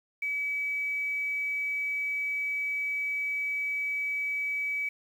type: tone with quantisation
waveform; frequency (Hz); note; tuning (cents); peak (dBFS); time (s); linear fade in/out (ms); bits
sine; 2285; D7; -48; -28; 0.22-4.89; 5; 9
effects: none